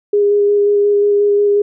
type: tone with vibrato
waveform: sine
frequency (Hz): 409.1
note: G#4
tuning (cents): -26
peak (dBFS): -9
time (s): 0.13-1.62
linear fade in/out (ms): 5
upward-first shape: square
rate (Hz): 5.6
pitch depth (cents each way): 9
effects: none